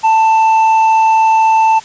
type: tone with hard clipping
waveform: sine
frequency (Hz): 886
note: A5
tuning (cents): +12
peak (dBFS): -8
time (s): 0.03-1.8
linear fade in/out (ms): 20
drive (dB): 4
effects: white hiss -35 dBFS RMS until 1.84 s + resampled to 16000 Hz